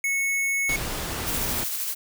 square tone, 2202 Hz, C#7, 12 cents flat, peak -23 dBFS, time 0.04-0.76 s, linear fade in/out 2 ms
pink noise, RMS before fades -30 dBFS, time 0.69-1.64 s, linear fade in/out 2 ms
blue noise with tremolo, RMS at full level -28 dBFS, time 1.26-1.95 s, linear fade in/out 20 ms, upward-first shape square, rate 13 Hz, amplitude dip 25%
effects none

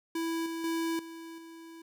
square tone with level steps, 329.6 Hz, E4, in tune, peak -31 / -35 / -30 / -43 / -47 dBFS, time 0.15-1.82 s, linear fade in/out 5 ms, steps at 0.46 / 0.64 / 0.99 / 1.38 s, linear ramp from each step 2 ms, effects 12-bit

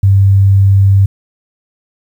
sine tone, 98 Hz, G2, in tune, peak -4 dBFS, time 0.03-1.06 s, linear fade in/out 5 ms, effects 7-bit

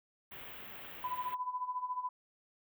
white band-stop noise, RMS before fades -48 dBFS, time 0.31-1.35 s, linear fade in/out 10 ms, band 3300 to 16000 Hz, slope 48 dB/octave
sine tone with tremolo, 1000 Hz, B5, 21 cents sharp, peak -32 dBFS, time 1.04-2.09 s, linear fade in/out 2 ms, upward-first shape sine, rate 14 Hz, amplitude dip 75%
effects none

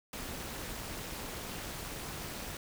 pink noise with amplitude modulation, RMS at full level -38 dBFS, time 0.13-2.57 s, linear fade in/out 2 ms, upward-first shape sine, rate 289 Hz, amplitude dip 75%, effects none

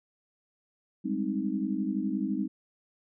sine chord, Ab major seventh, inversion third, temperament equal, 196 / 207.7 / 261.6 / 311.1 Hz, G3 / Ab3 / C4 / Eb4, 0 / 0 / 0 / 0 cents, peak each -33 dBFS, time 1.04-2.48 s, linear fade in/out 20 ms, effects none

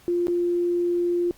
sine tone with dropouts, 349.2 Hz, F4, in tune, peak -20 dBFS, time 0.08-1.31 s, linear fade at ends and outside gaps 0 ms, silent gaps 0.27-0.282 s, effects pink hiss -54 dBFS RMS until 1.37 s + Opus 48 kbps

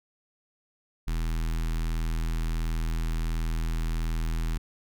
square tone with notch filter, 40.71 Hz, E1, 21 cents flat, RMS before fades -28 dBFS, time 1.07-4.58 s, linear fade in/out 10 ms, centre 560 Hz, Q 0.82, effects none

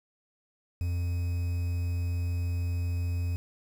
triangle tone with quantisation, 87.31 Hz, F2, in tune, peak -25 dBFS, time 0.81-3.36 s, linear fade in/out 0 ms, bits 8, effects none

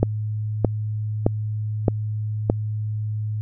click train, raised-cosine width 2 ms, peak -3 dBFS, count 5, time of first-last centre 0.03-2.499 s, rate 1.62 Hz, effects added 107 Hz sine -23 dBFS peak until 3.41 s

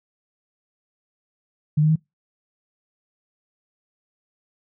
sine tone with pitch steps, 150.8 / 154.5 / 158.3 Hz, D3 / D#3 / D#3, +46 / -12 / +30 cents, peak -14 dBFS, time 1.77-1.959 s, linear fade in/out 10 ms, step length 63 ms, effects noise-tail reverb RT60 0.2 s tail -25 dB re dry

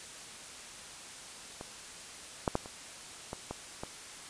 clicks, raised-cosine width 1 ms, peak -27 / -13 / -14 / -30 / -23 / -22 / -23 dBFS, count 7, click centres 1.611 / 2.478 / 2.554 / 2.659 / 3.331 / 3.51 / 3.835 s, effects white hiss -47 dBFS RMS until 4.29 s + resampled to 22050 Hz

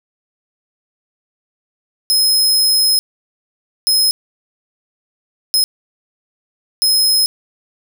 sawtooth tone bursts at uneven times, 5130 Hz, E8, 48 cents flat, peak -8 dBFS, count 4, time 2.1-2.99 / 3.87-4.11 / 5.54-5.64 / 6.82-7.26 s, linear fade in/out 0 ms, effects 8-bit

